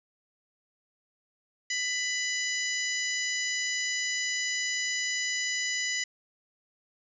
harmonic tone with a mistuned harmonic, 997 Hz, B5, 16 cents sharp, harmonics 2 / 3 / 4 / 5 / 6 / 7, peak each -31 / -37 / -40 / -37 / -37 / -36 dBFS, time 1.7-6.04 s, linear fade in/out 5 ms, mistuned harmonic 3, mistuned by -19 cents, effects none

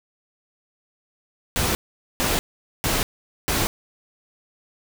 pink noise bursts, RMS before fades -22 dBFS, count 4, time 1.56-3.67 s, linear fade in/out 0 ms, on 190 ms, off 450 ms, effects none

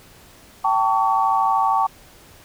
sine tone cluster, 778 / 891 / 1131 Hz, G5 / A5 / C#6, -13 / +22 / +34 cents, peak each -20 dBFS, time 0.64-1.87 s, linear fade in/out 10 ms, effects pink hiss -48 dBFS RMS until 2.44 s

